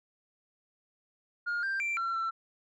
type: tone with pitch steps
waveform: sine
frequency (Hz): 1420 / 1579 / 2353 / 1358 / 1342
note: F6 / G6 / D7 / F6 / E6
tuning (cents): +28 / +12 / +3 / -49 / +31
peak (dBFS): -27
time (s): 1.46-2.31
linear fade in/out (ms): 20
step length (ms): 170
effects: tanh soft clip ceiling -28 dBFS